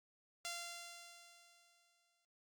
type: tone with exponential decay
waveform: 5% pulse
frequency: 690 Hz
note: F5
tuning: 21 cents flat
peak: -30 dBFS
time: 0.45-2.25 s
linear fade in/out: 0 ms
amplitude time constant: 390 ms
effects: Opus 48 kbps